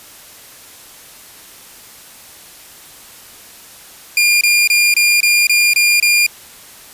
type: tone bursts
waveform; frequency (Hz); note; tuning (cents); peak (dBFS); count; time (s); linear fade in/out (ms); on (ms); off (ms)
sawtooth; 2409; D7; +43; -6; 8; 4.17-6.265; 2; 240; 25
effects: white hiss -39 dBFS RMS until 6.93 s + resampled to 32000 Hz